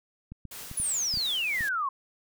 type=clicks; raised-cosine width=5 ms; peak=-28 dBFS; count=7; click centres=0.32 / 0.453 / 0.714 / 0.8 / 1.14 / 1.173 / 1.608 s
type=noise with tremolo; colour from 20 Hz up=white; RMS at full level=-41 dBFS; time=0.51-1.69 s; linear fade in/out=5 ms; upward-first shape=sine; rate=2.9 Hz; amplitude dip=40%
type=exponential sweep; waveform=sine; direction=down; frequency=10490 to 1046.5 Hz; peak=-26 dBFS; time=0.77-1.89 s; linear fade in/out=5 ms
effects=none